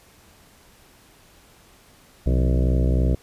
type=harmonic tone with a mistuned harmonic; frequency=63.3 Hz; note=B1; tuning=43 cents sharp; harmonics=1 / 2 / 3 / 4 / 5 / 6 / 7 / 8 / 9 / 10; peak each=-18 / -24 / -28 / -30 / -32 / -34 / -35 / -36 / -37 / -38 dBFS; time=2.26-3.15 s; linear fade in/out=5 ms; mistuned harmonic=3; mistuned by=-110 cents; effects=pink hiss -53 dBFS RMS until 3.22 s + resampled to 32000 Hz